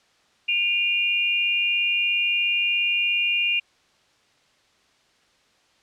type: tone pair together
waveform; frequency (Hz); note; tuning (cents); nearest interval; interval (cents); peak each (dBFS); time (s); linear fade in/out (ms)
sine; 2431 / 2794; D#7 / F7; -41 / 0; major second; 241; -22; 0.48-3.6; 10
effects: white hiss -61 dBFS RMS until 5.82 s + low-pass 5000 Hz 12 dB/octave